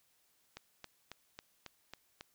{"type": "click train", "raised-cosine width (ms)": 0.2, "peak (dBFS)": -28, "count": 7, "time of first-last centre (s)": [0.57, 2.209], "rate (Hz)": 3.66, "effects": ["white hiss -73 dBFS RMS until 2.34 s"]}